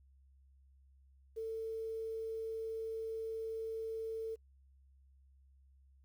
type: tone with quantisation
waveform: sine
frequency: 446.9 Hz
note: A4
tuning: 27 cents sharp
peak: -37 dBFS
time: 1.36-4.36 s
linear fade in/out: 20 ms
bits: 11
effects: noise-tail reverb RT60 0.1 s tail -25 dB re dry + added 67 Hz sine -62 dBFS peak until 6.04 s